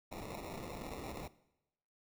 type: noise with sample-and-hold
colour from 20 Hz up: white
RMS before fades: -45 dBFS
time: 0.11-1.28 s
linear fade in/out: 10 ms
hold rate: 1575 Hz
effects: noise-tail reverb RT60 0.9 s tail -19 dB re dry